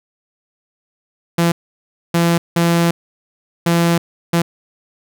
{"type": "tone bursts at uneven times", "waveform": "sawtooth", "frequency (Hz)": 169.6, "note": "E3", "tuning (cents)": 50, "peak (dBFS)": -8, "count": 5, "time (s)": [[1.38, 1.52], [2.14, 2.38], [2.56, 2.91], [3.66, 3.98], [4.33, 4.42]], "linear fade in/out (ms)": 5, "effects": []}